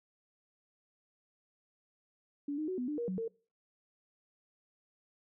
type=tone with pitch steps; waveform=sine; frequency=287 / 308.5 / 371.8 / 248.4 / 298.2 / 474.1 / 185.9 / 454 Hz; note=D4 / D#4 / F#4 / B3 / D4 / A#4 / F#3 / A#4; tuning=-40 / -15 / +8 / +10 / +27 / +29 / +8 / -46 cents; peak=-33 dBFS; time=2.48-3.28 s; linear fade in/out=5 ms; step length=100 ms; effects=noise-tail reverb RT60 0.4 s tail -23 dB re dry